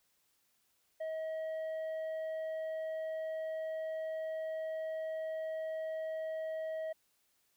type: tone with tanh clipping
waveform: sine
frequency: 637 Hz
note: D#5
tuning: 41 cents sharp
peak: -37 dBFS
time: 1-6.93 s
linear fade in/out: 10 ms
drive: 5 dB
effects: white hiss -75 dBFS RMS until 7.56 s